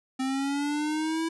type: linear sweep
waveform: square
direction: up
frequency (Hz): 260 to 329.6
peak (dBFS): -27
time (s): 0.19-1.29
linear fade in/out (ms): 10
effects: resampled to 24000 Hz